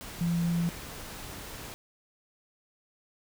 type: tone in noise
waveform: sine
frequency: 170.4 Hz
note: F3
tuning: 42 cents flat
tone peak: -25 dBFS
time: 0.21-0.69 s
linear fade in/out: 0 ms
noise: pink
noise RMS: -42 dBFS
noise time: 0.01-1.74 s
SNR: +14 dB
effects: none